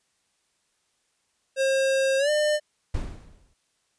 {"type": "tone with pitch glide", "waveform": "square", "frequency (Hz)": [536, 601.6], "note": ["C5", "D5"], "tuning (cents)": [42, 42], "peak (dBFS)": -21, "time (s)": [1.56, 2.6], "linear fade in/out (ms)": 50, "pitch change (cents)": 200, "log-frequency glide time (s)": [2.18, 2.3]}
{"type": "noise with exponential decay", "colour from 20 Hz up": "brown", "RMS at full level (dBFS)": -26, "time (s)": [2.94, 3.54], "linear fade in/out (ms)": 5, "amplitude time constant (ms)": 130}
{"effects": ["white hiss -71 dBFS RMS until 3.98 s", "resampled to 22050 Hz"]}